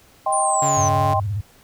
sine chord, C minor, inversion first, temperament just, 627.9 / 784.9 / 1046.5 Hz, Eb5 / G5 / C6, +16 / +2 / 0 cents, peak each -24 / -20 / -22 dBFS, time 0.26-1.2 s, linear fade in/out 5 ms
sine linear sweep, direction down, 9397 to 5920 Hz, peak -22 dBFS, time 0.32-0.89 s, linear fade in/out 10 ms
sawtooth tone, 141.4 Hz, C#3, 35 cents sharp, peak -20 dBFS, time 0.62-1.14 s, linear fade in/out 5 ms
sine tone with vibrato, 101.2 Hz, G#2, 44 cents flat, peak -21 dBFS, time 0.77-1.41 s, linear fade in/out 5 ms, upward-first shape sine, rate 17 Hz, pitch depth 150 cents each way
effects pink hiss -52 dBFS RMS until 1.63 s

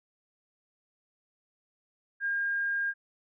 sine tone, 1613 Hz, G6, 49 cents sharp, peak -27 dBFS, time 2.2-2.94 s, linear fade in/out 50 ms, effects none

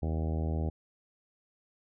harmonic tone, 79.5 Hz, D#2, 38 cents sharp, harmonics 1 / 2 / 3 / 4 / 5 / 6 / 7 / 8 / 9 / 10, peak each -30 / -36 / -40 / -42 / -44 / -46 / -47 / -48 / -49 / -50 dBFS, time 0.02-0.7 s, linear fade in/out 10 ms, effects none

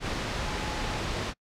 sine tone in noise, 851 Hz, G#5, 42 cents sharp, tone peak -40 dBFS, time 0.42-1.03 s, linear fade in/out 50 ms, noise pink, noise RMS -31 dBFS, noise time 0-1.34 s, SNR -12 dB, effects noise-tail reverb RT60 0.1 s tail -26 dB re dry + low-pass 5000 Hz 12 dB/octave

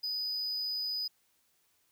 triangle tone, 4978 Hz, D#8, in tune, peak -31 dBFS, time 0.03-1.08 s, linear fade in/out 10 ms, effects white hiss -72 dBFS RMS until 1.91 s

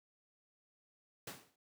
pink noise with exponential decay, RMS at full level -42 dBFS, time 1.27-1.56 s, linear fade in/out 5 ms, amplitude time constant 63 ms, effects high-pass 150 Hz 12 dB/octave

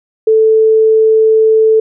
sine tone, 440 Hz, A4, in tune, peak -5 dBFS, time 0.27-1.8 s, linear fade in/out 5 ms, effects none

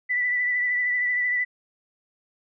sine tone with vibrato, 1975.5 Hz, B6, in tune, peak -21 dBFS, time 0.09-1.45 s, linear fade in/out 20 ms, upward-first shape triangle, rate 13 Hz, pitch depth 29 cents each way, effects none

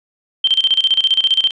sine tone with tremolo, 3137 Hz, G7, 1 cent sharp, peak -9 dBFS, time 0.44-1.51 s, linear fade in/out 5 ms, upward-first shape square, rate 15 Hz, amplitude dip 80%, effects resampled to 22050 Hz

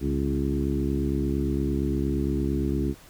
harmonic tone with a mistuned harmonic, 68.7 Hz, C#2, 15 cents flat, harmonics 1 / 2 / 3 / 4 / 5 / 6, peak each -28 / -31 / -31 / -29 / -30 / -36 dBFS, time 0-2.95 s, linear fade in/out 50 ms, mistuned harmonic 2, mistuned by +55 cents, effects pink hiss -51 dBFS RMS until 3.09 s

